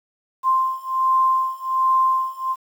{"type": "beating tone pair", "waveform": "sine", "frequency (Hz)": [1046.5, 1047.8], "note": ["C6", "C6"], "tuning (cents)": [0, 2], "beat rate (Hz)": 1.3, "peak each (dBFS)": [-20, -19], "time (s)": [0.43, 2.56], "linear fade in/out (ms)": 50, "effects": ["8-bit"]}